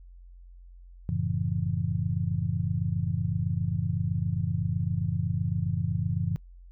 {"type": "chord", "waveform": "sine", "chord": "F# minor seventh", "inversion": "none", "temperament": "just", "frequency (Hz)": [92.5, 111, 138.75, 166.5], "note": ["F#2", "A2", "C#3", "E3"], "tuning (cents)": [0, 16, 2, 18], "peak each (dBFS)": -31, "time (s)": [1.09, 6.36], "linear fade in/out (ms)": 0, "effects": ["noise-tail reverb RT60 0.1 s tail -26 dB re dry", "added 44 Hz sine -46 dBFS peak until 6.71 s"]}